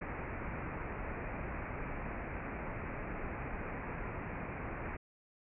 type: low-pass noise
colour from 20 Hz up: pink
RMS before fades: -41 dBFS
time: 0.01-4.97 s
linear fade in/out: 10 ms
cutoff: 2500 Hz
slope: 96 dB/octave
effects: none